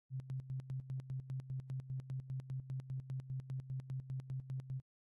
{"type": "tone with tremolo", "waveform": "sine", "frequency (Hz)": 131.4, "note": "C3", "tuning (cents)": 8, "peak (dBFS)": -38, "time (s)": [0.1, 4.82], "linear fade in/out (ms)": 50, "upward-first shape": "square", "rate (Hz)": 5, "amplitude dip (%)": 75, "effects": ["AAC 32 kbps"]}